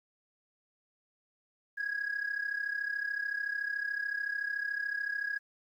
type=tone with amplitude modulation; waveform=sine; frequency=1654 Hz; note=G#6; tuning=8 cents flat; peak=-27 dBFS; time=1.77-5.39 s; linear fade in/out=20 ms; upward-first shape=sine; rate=33.7 Hz; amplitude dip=80%; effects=tanh soft clip ceiling -27 dBFS + 11-bit